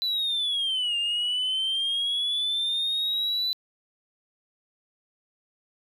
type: linear two-way sweep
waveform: sine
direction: down then up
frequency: 4005 to 2794 to 4005 Hz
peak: -22 dBFS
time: 0.02-3.53 s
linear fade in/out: 0 ms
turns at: 0.97 s
effects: tanh soft clip ceiling -22 dBFS + 10-bit